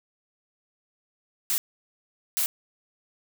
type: noise bursts at uneven times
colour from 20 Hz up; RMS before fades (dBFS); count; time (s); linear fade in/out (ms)
blue; -25; 2; 1.5-1.58 / 2.37-2.46; 0
effects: none